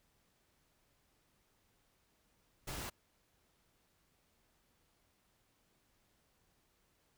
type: noise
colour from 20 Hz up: pink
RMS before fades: -43 dBFS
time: 2.67-2.9 s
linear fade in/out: 10 ms
effects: pink hiss -75 dBFS RMS until 7.17 s